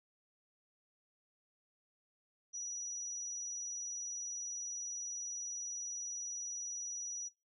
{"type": "tone with amplitude modulation", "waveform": "sine", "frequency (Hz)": 5840, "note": "F#8", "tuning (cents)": -24, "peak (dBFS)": -39, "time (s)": [2.53, 7.29], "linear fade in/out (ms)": 20, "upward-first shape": "sine", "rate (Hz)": 100, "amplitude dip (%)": 25, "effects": ["noise-tail reverb RT60 0.2 s tail -17 dB re dry"]}